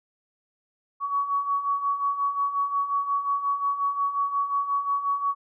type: beating tone pair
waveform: sine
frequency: 1122 / 1127.6 Hz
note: C#6 / C#6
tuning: +21 / +29 cents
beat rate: 5.6 Hz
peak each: -30 / -24 dBFS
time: 1-5.35 s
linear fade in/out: 50 ms
effects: none